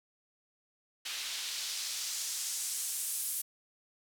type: noise with band-pass filter sweep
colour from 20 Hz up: white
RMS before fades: -37 dBFS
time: 1.05-3.42 s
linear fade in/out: 10 ms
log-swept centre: 3200 to 11000 Hz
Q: 1.2
effects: none